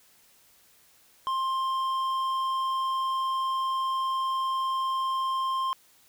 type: tone with hard clipping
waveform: sine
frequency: 1055 Hz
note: C6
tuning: 14 cents sharp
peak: -27 dBFS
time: 1.27-5.73 s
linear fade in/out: 0 ms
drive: 6 dB
effects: white hiss -60 dBFS RMS until 6.08 s